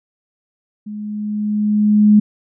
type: tone with level ramp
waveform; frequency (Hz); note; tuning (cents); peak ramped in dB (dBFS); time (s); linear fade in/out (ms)
sine; 210; G#3; +19; -26 to -5; 0.86-2.2; 10
effects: none